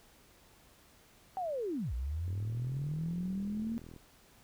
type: linear two-way sweep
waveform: sine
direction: down then up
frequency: 779 to 57.1 to 232.7 Hz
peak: -33 dBFS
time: 1.37-3.78 s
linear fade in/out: 0 ms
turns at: 1.93 s
type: click train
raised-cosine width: 3 ms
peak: -37 dBFS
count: 70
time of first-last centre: 2.28-3.963 s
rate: 41 Hz
effects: pink hiss -62 dBFS RMS until 4.43 s